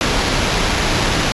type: noise with sample-and-hold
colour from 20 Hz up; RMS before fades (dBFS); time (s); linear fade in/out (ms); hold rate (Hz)
pink; -17; 0.01-1.32; 0; 8820
effects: resampled to 24000 Hz